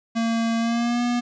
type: tone with pitch glide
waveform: square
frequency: 228.6 to 241.8 Hz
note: A#3 to B3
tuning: -34 to -36 cents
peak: -21 dBFS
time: 0.15-1.21 s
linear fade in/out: 20 ms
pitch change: +98 cents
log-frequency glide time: 0.58-1.02 s
effects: resampled to 16000 Hz + 9-bit